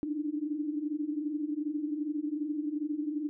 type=tone cluster; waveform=sine; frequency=287 / 299.1 / 321.7 Hz; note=D4 / D4 / E4; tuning=-40 / +32 / -42 cents; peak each=-38 / -32 / -39 dBFS; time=0.03-3.29 s; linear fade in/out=0 ms; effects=none